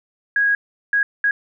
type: tone bursts at uneven times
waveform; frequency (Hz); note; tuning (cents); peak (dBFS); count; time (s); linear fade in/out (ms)
sine; 1649; G#6; -13; -14; 3; 0.36-0.55 / 0.93-1.03 / 1.24-1.31; 2
effects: none